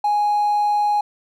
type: tone with hard clipping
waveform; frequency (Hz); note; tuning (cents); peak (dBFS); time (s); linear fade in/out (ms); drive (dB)
triangle; 830.6; G#5; 0; -16; 0.04-1.01; 5; 4
effects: none